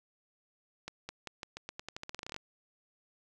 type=accelerating click train; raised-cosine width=0.2 ms; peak=-23 dBFS; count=19; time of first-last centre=0.88-2.364 s; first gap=210 ms; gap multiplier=0.87; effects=none